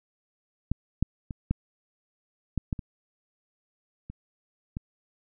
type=clicks; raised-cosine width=5 ms; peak=-13 / -10 / -22 / -12 / -14 / -15 / -23 / -26 / -20 dBFS; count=9; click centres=0.716 / 1.026 / 1.308 / 1.51 / 2.577 / 2.728 / 2.792 / 4.1 / 4.769 s; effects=none